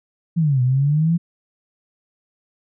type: exponential two-way sweep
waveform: sine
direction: down then up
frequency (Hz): 173.2 to 123.47 to 173.2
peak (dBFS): -14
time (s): 0.36-1.18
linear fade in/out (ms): 20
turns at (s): 0.62
effects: none